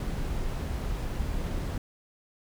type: noise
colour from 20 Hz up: brown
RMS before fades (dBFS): -31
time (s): 0-1.78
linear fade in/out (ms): 2
effects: none